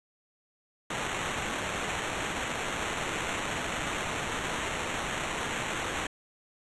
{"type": "noise with sample-and-hold", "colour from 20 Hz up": "blue", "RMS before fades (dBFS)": -33, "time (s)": [0.9, 6.07], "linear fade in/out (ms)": 5, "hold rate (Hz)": 4900, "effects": ["resampled to 24000 Hz"]}